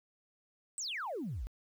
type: exponential sweep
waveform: sine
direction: down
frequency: 8400 to 41.22 Hz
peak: -35 dBFS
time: 0.78-1.47 s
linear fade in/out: 0 ms
effects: tanh soft clip ceiling -32 dBFS + 11-bit